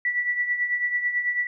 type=tone with tremolo; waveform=sine; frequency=1957 Hz; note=B6; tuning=16 cents flat; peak=-19 dBFS; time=0.05-1.47 s; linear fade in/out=2 ms; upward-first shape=triangle; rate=9.1 Hz; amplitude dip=70%; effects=none